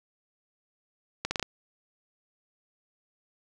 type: accelerating click train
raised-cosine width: 0.2 ms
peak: -12 dBFS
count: 5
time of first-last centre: 1.25-1.427 s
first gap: 60 ms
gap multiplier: 0.8
effects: none